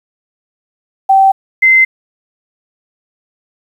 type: tone pair in turn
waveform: sine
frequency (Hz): 775 / 2069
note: G5 / C7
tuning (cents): -20 / -20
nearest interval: octave + perfect fourth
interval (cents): 1700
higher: second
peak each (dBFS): -4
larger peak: neither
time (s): 1.09-1.32 / 1.62-1.85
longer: neither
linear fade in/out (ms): 10
effects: 7-bit

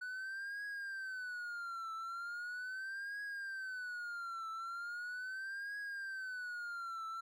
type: tone with vibrato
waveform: triangle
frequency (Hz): 1480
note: F#6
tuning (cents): 0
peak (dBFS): -39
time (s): 0.01-7.21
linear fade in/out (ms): 10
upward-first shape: triangle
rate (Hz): 0.39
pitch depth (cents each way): 200
effects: none

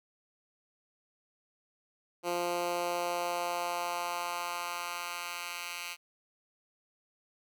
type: tone with high-pass filter sweep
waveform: 10% pulse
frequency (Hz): 174.61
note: F3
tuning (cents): 0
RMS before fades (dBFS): -35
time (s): 2.23-5.97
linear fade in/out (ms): 50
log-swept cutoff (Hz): 360 to 2100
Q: 1.3
effects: none

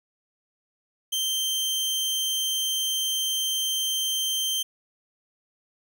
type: tone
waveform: sawtooth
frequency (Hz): 3136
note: G7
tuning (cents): 0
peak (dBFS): -21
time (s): 1.12-4.63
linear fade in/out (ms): 10
effects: none

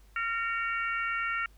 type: harmonic tone with a mistuned harmonic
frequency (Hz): 460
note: A#4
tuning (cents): -23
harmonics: 3 / 4 / 5 / 6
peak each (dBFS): -31 / -35 / -36 / -39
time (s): 0.16-1.46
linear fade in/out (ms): 2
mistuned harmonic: 5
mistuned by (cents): -35
effects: added 50 Hz sine -54 dBFS peak until 1.57 s + pink hiss -65 dBFS RMS until 1.57 s

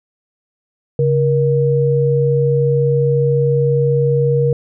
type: tone pair together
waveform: sine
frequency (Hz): 139.03 / 473.5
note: C#3 / A#4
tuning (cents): +5 / +27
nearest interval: octave + major sixth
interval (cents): 2122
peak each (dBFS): -14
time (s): 0.99-4.53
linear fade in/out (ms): 2
effects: none

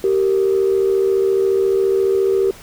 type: tone pair together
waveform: sine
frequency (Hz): 387.6 / 462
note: G4 / A#4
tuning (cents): -20 / -16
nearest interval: minor third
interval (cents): 304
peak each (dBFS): -13 / -19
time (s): 0.04-2.51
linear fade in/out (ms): 2
effects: tanh soft clip ceiling -7 dBFS + pink hiss -41 dBFS RMS until 2.62 s

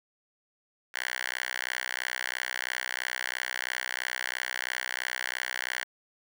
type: tone with high-pass filter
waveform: 5% pulse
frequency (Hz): 63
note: B1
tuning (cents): +35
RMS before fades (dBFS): -34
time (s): 0.94-5.84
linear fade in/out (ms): 5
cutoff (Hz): 1600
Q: 2.3
effects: none

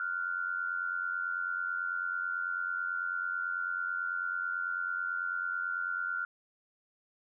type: tone pair together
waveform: sine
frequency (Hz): 1396.9 / 1486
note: F6 / F#6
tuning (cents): 0 / +7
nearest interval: minor second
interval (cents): 107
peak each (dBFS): -33 / -36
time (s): 0-6.25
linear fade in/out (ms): 2
effects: none

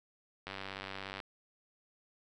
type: click train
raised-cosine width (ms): 0.3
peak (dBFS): -25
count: 72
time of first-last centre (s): 0.47-1.202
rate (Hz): 97
effects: none

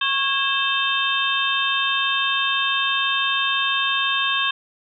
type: tone cluster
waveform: sine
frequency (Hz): 1101 / 1639 / 2640 / 3137 / 3626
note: C#6 / G#6 / E7 / G7 / A#7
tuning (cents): -12 / -23 / +2 / +1 / -49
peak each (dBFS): -25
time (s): 0.01-4.51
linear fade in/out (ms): 5
effects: none

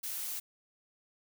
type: noise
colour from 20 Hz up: blue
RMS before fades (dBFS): -38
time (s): 0.03-0.4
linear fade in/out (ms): 10
effects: none

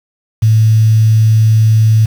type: tone with quantisation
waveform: sine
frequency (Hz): 110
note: A2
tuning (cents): 0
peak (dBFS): -5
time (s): 0.42-2.06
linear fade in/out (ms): 10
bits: 5
effects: none

